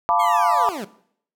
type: chord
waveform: sine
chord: B half-diminished seventh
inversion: second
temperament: equal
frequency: 698.5 / 880 / 987.8 / 1174.7 Hz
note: F5 / A5 / B5 / D6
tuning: 0 / 0 / 0 / 0 cents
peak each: -21 dBFS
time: 0.09-0.69 s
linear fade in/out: 0 ms
type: linear sweep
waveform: 20% pulse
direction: down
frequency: 1112 to 170.5 Hz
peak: -23 dBFS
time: 0.19-0.85 s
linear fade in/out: 10 ms
effects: noise-tail reverb RT60 0.6 s tail -17 dB re dry